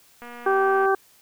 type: click train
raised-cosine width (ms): 0.5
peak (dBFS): -26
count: 154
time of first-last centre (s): 0.22-0.857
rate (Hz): 240
type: harmonic tone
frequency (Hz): 387.9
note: G4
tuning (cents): -18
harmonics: 1 / 2 / 3 / 4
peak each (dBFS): -20 / -23 / -25 / -26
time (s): 0.46-0.95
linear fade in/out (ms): 5
effects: white hiss -56 dBFS RMS until 1.21 s